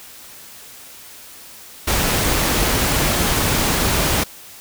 pink noise, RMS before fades -18 dBFS, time 1.87-4.24 s, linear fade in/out 10 ms, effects white hiss -40 dBFS RMS until 4.6 s

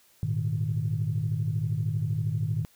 sine chord, Ab suspended second, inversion none, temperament equal with one note detuned, 103.83 / 116.54 / 153.33 Hz, Ab2 / Bb2 / Eb3, 0 / 0 / -25 cents, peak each -29 dBFS, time 0.23-2.65 s, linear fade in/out 0 ms, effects tanh soft clip ceiling -17 dBFS + white hiss -61 dBFS RMS until 2.75 s

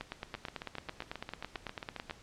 two click trains, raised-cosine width 0.3 ms, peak -24 / -22 dBFS, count 14 / 20, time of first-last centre 0.35-2.097 / 0.01-2.109 s, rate 7.44 / 9.05 Hz, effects pink hiss -57 dBFS RMS until 2.22 s + low-pass 7000 Hz 12 dB/octave

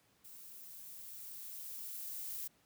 violet noise with level ramp, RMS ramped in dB -54 to -42 dBFS, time 0.24-2.48 s, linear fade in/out 10 ms, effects pink hiss -71 dBFS RMS until 2.65 s + high-pass 80 Hz 12 dB/octave

